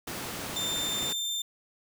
pink high-pass noise, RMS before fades -37 dBFS, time 0.07-1.13 s, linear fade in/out 5 ms, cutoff 120 Hz, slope 12 dB/octave
clicks, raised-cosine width 3 ms, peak -33 dBFS, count 10, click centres 0.257 / 0.342 / 0.392 / 0.498 / 0.539 / 0.717 / 0.771 / 0.813 / 0.89 / 1.03 s
30% pulse tone, 3586 Hz, A7, 32 cents sharp, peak -27 dBFS, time 0.56-1.42 s, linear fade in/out 5 ms
effects none

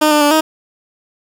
15% pulse tone with pitch steps, 305.6 / 298.6 / 291.9 / 314.2 Hz, D#4 / D4 / D4 / D#4, -31 / +29 / -10 / +17 cents, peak -3 dBFS, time 0.01-0.41 s, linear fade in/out 10 ms, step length 100 ms, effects none

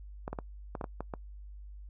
clicks, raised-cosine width 1 ms, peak -22 dBFS, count 8, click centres 0.279 / 0.33 / 0.388 / 0.752 / 0.812 / 0.842 / 1.006 / 1.138 s, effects noise-tail reverb RT60 0.1 s tail -24 dB re dry + added 50 Hz sine -44 dBFS peak until 1.89 s

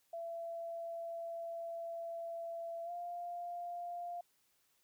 sine tone with pitch glide, 672 to 698.5 Hz, E5 to F5, +33 to 0 cents, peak -40 dBFS, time 0.13-4.21 s, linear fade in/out 5 ms, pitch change +67 cents, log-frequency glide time 2.84-2.91 s, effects white hiss -75 dBFS RMS until 4.83 s

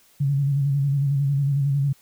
sine tone with vibrato, 140 Hz, C#3, 18 cents sharp, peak -18 dBFS, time 0.2-1.93 s, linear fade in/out 10 ms, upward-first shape square, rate 11 Hz, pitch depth 41 cents each way, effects white hiss -57 dBFS RMS until 2.01 s

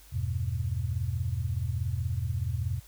sine chord, E minor, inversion none, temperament just, 82.41 / 98.89 / 123.61 Hz, E2 / G2 / B2, 0 / +16 / +2 cents, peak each -32 dBFS, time 0.12-2.8 s, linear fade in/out 20 ms, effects added 50 Hz sine -53 dBFS peak until 2.87 s + white hiss -56 dBFS RMS until 2.87 s

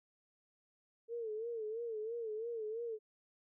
sine tone with vibrato, 449.2 Hz, A4, 36 cents sharp, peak -38 dBFS, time 1.08-2.99 s, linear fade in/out 50 ms, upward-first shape sine, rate 3 Hz, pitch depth 94 cents each way, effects none

